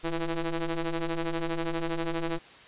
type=ring-modulated tone; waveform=sawtooth; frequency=164.81 Hz; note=E3; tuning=in tune; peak=-21 dBFS; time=0.03-2.39 s; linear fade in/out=20 ms; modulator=171 Hz; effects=white hiss -50 dBFS RMS until 2.67 s + resampled to 8000 Hz